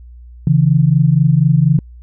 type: tone pair together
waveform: sine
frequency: 138 / 162.13 Hz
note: C#3 / E3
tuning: -7 / -28 cents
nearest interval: minor third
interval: 279 cents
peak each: -11 dBFS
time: 0.47-1.79 s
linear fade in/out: 2 ms
effects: added 60 Hz sine -34 dBFS peak until 2.02 s